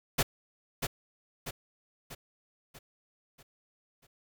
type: noise with echo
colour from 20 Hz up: pink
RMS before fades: -26 dBFS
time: 0.18-0.23 s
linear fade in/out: 10 ms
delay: 640 ms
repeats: 6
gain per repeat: -6 dB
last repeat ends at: 4.07 s
effects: none